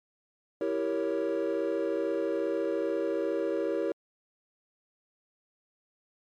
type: chord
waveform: triangle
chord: E diminished seventh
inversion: none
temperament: equal with one note detuned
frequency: 329.6 / 392 / 466.2 / 556.6 Hz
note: E4 / G4 / Bb4 / Db5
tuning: 0 / 0 / 0 / +7 cents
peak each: -30 dBFS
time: 0.61-3.92 s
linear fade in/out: 2 ms
effects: tanh soft clip ceiling -19 dBFS + MP3 96 kbps